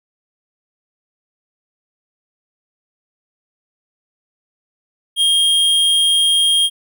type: tone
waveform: square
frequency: 3232 Hz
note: G#7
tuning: 48 cents flat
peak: -12 dBFS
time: 5.16-6.7 s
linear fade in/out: 50 ms
effects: none